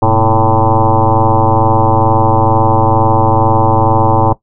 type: tone with frequency modulation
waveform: sine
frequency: 440.9 Hz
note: A4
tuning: 4 cents sharp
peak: -6 dBFS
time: 0.02-4.33 s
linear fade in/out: 5 ms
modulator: 113 Hz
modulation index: 4.8
effects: noise-tail reverb RT60 0.1 s tail -17 dB re dry